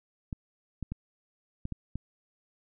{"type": "clicks", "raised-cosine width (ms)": 5, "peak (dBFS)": -22, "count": 6, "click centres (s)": [0.328, 0.827, 0.92, 1.654, 1.723, 1.956], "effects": []}